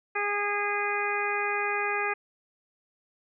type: harmonic tone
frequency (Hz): 410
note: G#4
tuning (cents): -22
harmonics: 1 / 2 / 3 / 4 / 5 / 6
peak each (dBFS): -33 / -33 / -33 / -33 / -33 / -33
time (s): 0.15-2.14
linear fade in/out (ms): 10
effects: none